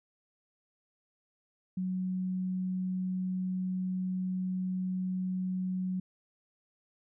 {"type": "tone", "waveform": "sine", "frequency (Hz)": 185, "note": "F#3", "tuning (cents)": 0, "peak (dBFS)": -30, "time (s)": [1.77, 6], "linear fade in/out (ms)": 5, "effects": []}